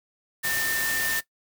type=tone in noise; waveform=sine; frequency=1800 Hz; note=A6; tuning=39 cents sharp; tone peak=-27 dBFS; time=0.43-1.21 s; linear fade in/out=20 ms; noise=white; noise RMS=-29 dBFS; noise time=0.43-1.21 s; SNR=-1 dB; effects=noise-tail reverb RT60 0.1 s tail -17 dB re dry